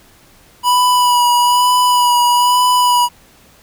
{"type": "tone with vibrato", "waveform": "square", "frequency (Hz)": 981, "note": "B5", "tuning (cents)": -12, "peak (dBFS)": -10, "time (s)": [0.63, 3.09], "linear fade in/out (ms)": 50, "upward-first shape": "sine", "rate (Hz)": 1.1, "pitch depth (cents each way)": 22, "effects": ["pink hiss -47 dBFS RMS until 3.62 s"]}